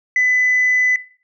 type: tone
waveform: sine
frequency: 2003 Hz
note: B6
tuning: 24 cents sharp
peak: -11 dBFS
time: 0.16-0.96 s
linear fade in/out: 2 ms
effects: noise-tail reverb RT60 0.4 s tail -17 dB re dry + tanh soft clip ceiling -9 dBFS